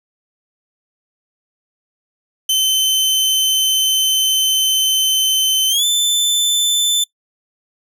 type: tone with pitch glide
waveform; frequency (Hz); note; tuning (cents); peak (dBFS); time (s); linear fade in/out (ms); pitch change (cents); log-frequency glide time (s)
sawtooth; 3071 to 3528; G7 to A7; -36 to +4; -10; 2.49-7.04; 5; +240; 5.69-5.85
effects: noise-tail reverb RT60 0.1 s tail -22 dB re dry